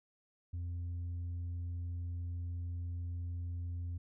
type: tone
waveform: sine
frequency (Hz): 86.9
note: F2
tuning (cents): -8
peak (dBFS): -34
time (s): 0.53-3.98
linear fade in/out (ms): 10
effects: tanh soft clip ceiling -36 dBFS